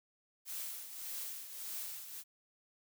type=noise with tremolo; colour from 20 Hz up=blue; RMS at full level=-41 dBFS; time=0.45-2.24 s; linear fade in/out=50 ms; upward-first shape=triangle; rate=1.7 Hz; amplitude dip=65%; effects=none